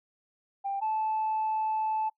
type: tone pair in turn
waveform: sine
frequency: 791 / 871.7 Hz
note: G5 / A5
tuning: +15 / -16 cents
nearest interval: major second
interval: 169 cents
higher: second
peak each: -28 / -25 dBFS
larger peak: second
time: 0.64-0.81 / 0.81-2.1 s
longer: second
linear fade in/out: 20 ms
effects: noise-tail reverb RT60 0.1 s tail -23 dB re dry + tanh soft clip ceiling -23 dBFS

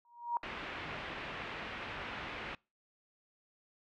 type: tone with exponential growth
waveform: sine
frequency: 949 Hz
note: A#5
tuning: 31 cents sharp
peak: -27 dBFS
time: 0.05-0.37 s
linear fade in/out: 1 ms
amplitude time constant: 69 ms
type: low-pass noise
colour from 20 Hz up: white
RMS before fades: -43 dBFS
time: 0.43-2.55 s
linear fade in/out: 2 ms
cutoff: 2700 Hz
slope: 24 dB/octave
effects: noise-tail reverb RT60 0.3 s tail -26 dB re dry

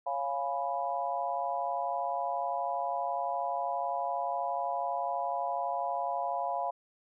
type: chord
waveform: sine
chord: C# dominant seventh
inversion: none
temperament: equal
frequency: 554.4 / 698.5 / 830.6 / 987.8 Hz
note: C#5 / E#5 / G#5 / B5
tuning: 0 / 0 / 0 / 0 cents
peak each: -38 / -33 / -36 / -36 dBFS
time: 0.06-6.71 s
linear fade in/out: 10 ms
effects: none

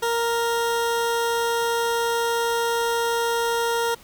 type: tone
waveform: 20% pulse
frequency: 466.2 Hz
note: A#4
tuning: in tune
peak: -16 dBFS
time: 0.02-3.95 s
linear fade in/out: 10 ms
effects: pink hiss -49 dBFS RMS until 4.03 s

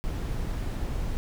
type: noise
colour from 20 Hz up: brown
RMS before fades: -30 dBFS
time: 0.04-1.17 s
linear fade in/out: 0 ms
effects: none

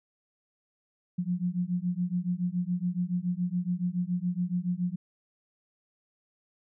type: beating tone pair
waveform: sine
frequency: 174.61 / 181.71 Hz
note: F3 / F#3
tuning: 0 / -31 cents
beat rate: 7.1 Hz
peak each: -30 dBFS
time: 1.18-4.96 s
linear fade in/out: 10 ms
effects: none

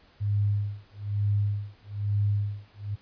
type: tone with tremolo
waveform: sine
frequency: 102.4 Hz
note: G#2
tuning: 24 cents flat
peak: -21 dBFS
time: 0.2-2.96 s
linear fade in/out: 20 ms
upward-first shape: sine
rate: 1.1 Hz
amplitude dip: 100%
effects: pink hiss -59 dBFS RMS until 3.01 s + resampled to 11025 Hz

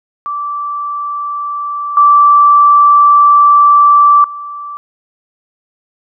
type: tone with level steps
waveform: sine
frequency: 1165 Hz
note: D6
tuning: 14 cents flat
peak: -16 / -3 / -22 dBFS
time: 0.26-4.77 s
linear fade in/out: 0 ms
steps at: 1.97 / 4.24 s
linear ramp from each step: 2 ms
effects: none

